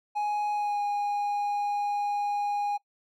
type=tone with pitch glide; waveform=triangle; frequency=833 to 820.1 Hz; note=G#5 to G#5; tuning=+5 to -22 cents; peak=-24 dBFS; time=0.15-2.78 s; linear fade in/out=20 ms; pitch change=-27 cents; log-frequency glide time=0.53-0.82 s; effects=noise-tail reverb RT60 0.1 s tail -21 dB re dry